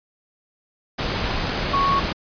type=tone in noise; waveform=sine; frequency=1108.7 Hz; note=C#6; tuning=in tune; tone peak=-17 dBFS; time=1.73-2 s; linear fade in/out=10 ms; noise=pink; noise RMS=-24 dBFS; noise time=0.98-2.13 s; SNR=+4 dB; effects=resampled to 11025 Hz